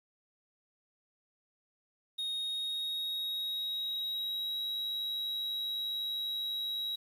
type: tone with pitch glide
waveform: triangle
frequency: 3728 to 3853 Hz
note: A#7 to B7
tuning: -1 to -44 cents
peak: -32 dBFS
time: 2.18-6.96 s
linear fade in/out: 10 ms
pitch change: +57 cents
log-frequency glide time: 2.36-4.58 s
effects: 10-bit